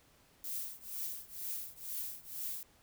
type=noise with tremolo; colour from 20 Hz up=violet; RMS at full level=-38 dBFS; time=0.44-2.63 s; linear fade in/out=0 ms; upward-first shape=triangle; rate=2.1 Hz; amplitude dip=95%; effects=pink hiss -66 dBFS RMS until 2.82 s